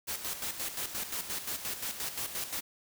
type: noise with tremolo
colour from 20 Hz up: white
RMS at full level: -35 dBFS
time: 0.07-2.61 s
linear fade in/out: 20 ms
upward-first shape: square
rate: 5.7 Hz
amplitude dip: 60%
effects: none